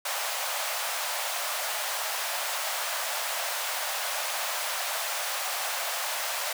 pink high-pass noise, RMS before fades -31 dBFS, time 0.05-6.53 s, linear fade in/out 5 ms, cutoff 580 Hz, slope 48 dB/octave, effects none

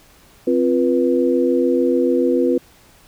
sine tone cluster, 261.2 / 348.1 / 488.5 Hz, C4 / F4 / B4, -3 / -6 / -19 cents, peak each -18 dBFS, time 0.47-2.58 s, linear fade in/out 5 ms, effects pink hiss -50 dBFS RMS until 3.07 s

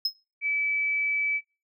triangle tone with exponential decay, 5150 Hz, E8, 41 cents flat, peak -18 dBFS, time 0.05-0.15 s, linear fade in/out 5 ms, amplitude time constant 21 ms
sine tone, 2301 Hz, D7, 36 cents flat, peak -24 dBFS, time 0.41-1.41 s, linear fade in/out 50 ms
effects noise-tail reverb RT60 0.3 s tail -22 dB re dry

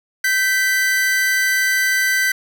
45% pulse tone pair together, 1550 / 1982.7 Hz, G6 / B6, -20 / +6 cents, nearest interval major third, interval 426 cents, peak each -18 dBFS, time 0.24-2.32 s, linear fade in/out 5 ms, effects none

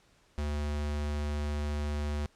square tone, 73.8 Hz, D2, 9 cents sharp, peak -31 dBFS, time 0.38-2.26 s, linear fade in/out 0 ms, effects pink hiss -65 dBFS RMS until 2.35 s + low-pass 8000 Hz 12 dB/octave

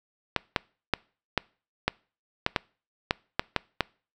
clicks, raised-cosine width 0.3 ms, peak -6 dBFS, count 11, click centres 0.363 / 0.562 / 0.937 / 1.377 / 1.88 / 2.464 / 2.562 / 3.109 / 3.395 / 3.563 / 3.807 s, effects noise-tail reverb RT60 0.4 s tail -25 dB re dry

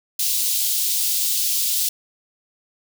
white high-pass noise, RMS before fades -21 dBFS, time 0.19-1.89 s, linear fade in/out 5 ms, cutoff 3300 Hz, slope 24 dB/octave, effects none

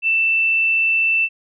sine tone, 2664 Hz, E7, 18 cents sharp, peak -14 dBFS, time 0.02-1.29 s, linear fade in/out 50 ms, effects none

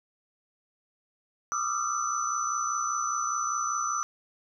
sine tone cluster, 1175 / 1240 / 1361 / 5990 Hz, D6 / D#6 / F6 / F#8, +1 / -6 / -45 / +20 cents, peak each -33 / -32 / -33 / -32 dBFS, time 1.52-4.03 s, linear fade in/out 0 ms, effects none

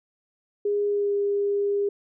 sine tone with pitch glide, 410 to 404.4 Hz, G#4 to G#4, -22 to -46 cents, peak -21 dBFS, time 0.65-1.89 s, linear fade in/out 5 ms, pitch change -24 cents, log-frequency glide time 0.87-1.14 s, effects none

